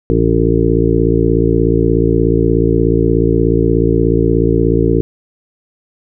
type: harmonic tone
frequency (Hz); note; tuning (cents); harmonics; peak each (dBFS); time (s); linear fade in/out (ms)
56.7; A#1; -47; 1 / 2 / 3 / 5 / 6 / 7 / 8; -17 / -17 / -17 / -17 / -17 / -17 / -17; 0.1-5.01; 0
effects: none